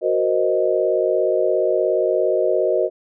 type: chord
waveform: sine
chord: C half-diminished seventh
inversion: second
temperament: equal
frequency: 370 / 466.2 / 523.3 / 622.3 Hz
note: Gb4 / Bb4 / C5 / Eb5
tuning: 0 / 0 / 0 / 0 cents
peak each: -21 / -22 / -22 / -20 dBFS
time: 0.01-2.9 s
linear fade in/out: 50 ms
effects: none